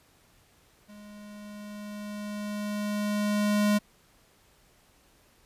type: tone with level ramp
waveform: square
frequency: 207.7 Hz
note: G#3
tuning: in tune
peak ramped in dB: -47 to -21 dBFS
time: 0.88-3.79 s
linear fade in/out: 20 ms
effects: pink hiss -62 dBFS RMS until 5.45 s + resampled to 32000 Hz